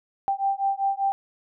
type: beating tone pair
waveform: sine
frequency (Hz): 784 / 789.1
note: G5 / G5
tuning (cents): 0 / +11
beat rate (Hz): 5.1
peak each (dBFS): -25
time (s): 0.28-1.12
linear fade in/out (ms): 0
effects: none